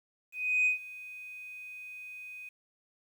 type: tone with ADSR envelope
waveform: sine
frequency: 2500 Hz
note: D#7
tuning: 8 cents sharp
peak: -21 dBFS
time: 0.32-2.49 s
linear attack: 340 ms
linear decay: 120 ms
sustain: -21 dB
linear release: 5 ms
effects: tanh soft clip ceiling -20 dBFS + 10-bit